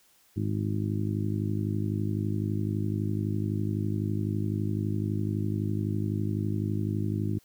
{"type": "harmonic tone", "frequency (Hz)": 51.91, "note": "G#1", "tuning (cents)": 0, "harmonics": [2, 3, 4, 5, 6, 7], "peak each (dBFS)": [-29, -35, -33, -39, -35, -40], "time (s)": [0.36, 7.39], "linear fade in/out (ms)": 10, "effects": ["white hiss -63 dBFS RMS until 7.44 s"]}